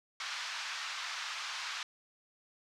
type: band-pass noise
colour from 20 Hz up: pink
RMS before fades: -40 dBFS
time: 0.2-1.83 s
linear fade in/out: 2 ms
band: 1100 to 5800 Hz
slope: 24 dB/octave
effects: none